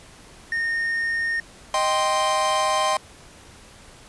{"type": "tone", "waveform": "triangle", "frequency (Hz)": 1838, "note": "A#6", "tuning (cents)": -25, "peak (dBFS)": -20, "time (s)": [0.52, 1.4], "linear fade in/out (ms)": 2}
{"type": "chord", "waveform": "45% pulse", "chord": "C minor", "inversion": "first", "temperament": "equal", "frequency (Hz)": [622.3, 784, 1046.5], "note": ["Eb5", "G5", "C6"], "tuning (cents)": [0, 0, 0], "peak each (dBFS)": [-25, -25, -22], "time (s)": [1.74, 2.97], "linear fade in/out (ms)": 2}
{"effects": ["pink hiss -47 dBFS RMS until 4.08 s", "resampled to 24000 Hz"]}